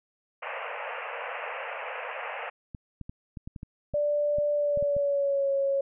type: band-pass noise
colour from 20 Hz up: pink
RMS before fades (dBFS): -36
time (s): 0.42-2.5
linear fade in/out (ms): 10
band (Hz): 470 to 2800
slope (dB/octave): 96
type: clicks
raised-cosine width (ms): 5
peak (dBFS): -26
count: 12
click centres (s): 2.748 / 3.013 / 3.095 / 3.372 / 3.475 / 3.562 / 3.631 / 3.938 / 4.385 / 4.774 / 4.826 / 4.966
type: tone with pitch glide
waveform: sine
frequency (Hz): 587.3 to 551.1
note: D5 to C#5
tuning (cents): 0 to -10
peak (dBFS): -23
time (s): 3.94-5.81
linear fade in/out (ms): 5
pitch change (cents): -110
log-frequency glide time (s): 4.54-5.5
effects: none